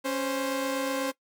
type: tone pair together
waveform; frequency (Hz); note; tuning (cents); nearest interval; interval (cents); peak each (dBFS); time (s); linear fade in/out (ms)
sawtooth; 275.7 / 523.3; C#4 / C5; -9 / 0; major seventh; 1109; -26; 0.04-1.12; 20
effects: noise-tail reverb RT60 0.1 s tail -19 dB re dry + MP3 96 kbps